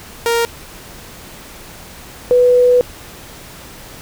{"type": "tone pair in turn", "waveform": ["sawtooth", "sine"], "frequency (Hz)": [466.2, 493.9], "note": ["A#4", "B4"], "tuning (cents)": [0, 0], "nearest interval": "minor second", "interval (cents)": 100, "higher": "second", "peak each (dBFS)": [-9, -7], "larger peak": "second", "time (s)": [[0.26, 0.45], [2.31, 2.81]], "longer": "second", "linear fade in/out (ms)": 0, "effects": ["pink hiss -36 dBFS RMS until 4.01 s"]}